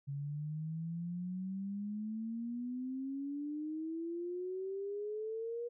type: exponential sweep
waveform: sine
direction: up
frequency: 138.59 to 480.4 Hz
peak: -37 dBFS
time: 0.07-5.69 s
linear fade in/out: 20 ms
effects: none